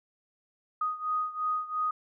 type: beating tone pair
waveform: sine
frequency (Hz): 1244.5 / 1247.4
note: D#6 / D#6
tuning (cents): 0 / +4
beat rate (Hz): 2.9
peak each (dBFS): -30 / -33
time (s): 0.81-1.91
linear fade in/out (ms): 5
effects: none